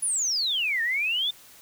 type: exponential two-way sweep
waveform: sine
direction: down then up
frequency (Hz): 10548 to 1787 to 3627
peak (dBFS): -23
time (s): 0.02-1.31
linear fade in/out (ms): 10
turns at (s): 0.82
effects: white hiss -51 dBFS RMS until 1.61 s